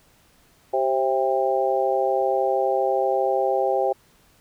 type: harmonic tone with a mistuned harmonic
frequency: 132.6 Hz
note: C3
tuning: 23 cents sharp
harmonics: 3 / 4 / 5 / 6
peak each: -25 / -23 / -26 / -24 dBFS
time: 0.73-3.93 s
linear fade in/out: 10 ms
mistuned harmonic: 3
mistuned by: -37 cents
effects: pink hiss -58 dBFS RMS until 4.4 s